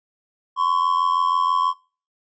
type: ring-modulated tone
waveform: triangle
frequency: 1069 Hz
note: C6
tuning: 37 cents sharp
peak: -12 dBFS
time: 0.56-1.74 s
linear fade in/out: 50 ms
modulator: 43.1 Hz
effects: noise-tail reverb RT60 0.4 s tail -25 dB re dry + resampled to 16000 Hz